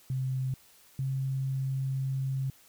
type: tone pair in turn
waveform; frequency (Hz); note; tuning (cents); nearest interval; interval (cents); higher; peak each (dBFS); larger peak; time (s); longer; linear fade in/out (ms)
sine; 130.81 / 133.79; C3 / C3; 0 / +39; unison; 39; second; -28; neither; 0.1-0.54 / 0.99-2.5; second; 2
effects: white hiss -59 dBFS RMS until 2.68 s